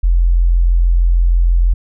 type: tone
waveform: sine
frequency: 43.16 Hz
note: F1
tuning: 20 cents flat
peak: -8 dBFS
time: 0.03-1.74 s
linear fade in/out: 10 ms
effects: none